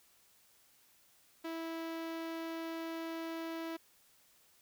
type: tone with notch filter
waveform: sawtooth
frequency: 327.9 Hz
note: E4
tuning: 9 cents flat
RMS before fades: -41 dBFS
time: 1.44-3.77 s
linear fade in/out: 10 ms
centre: 8400 Hz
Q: 0.63
effects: white hiss -67 dBFS RMS until 4.61 s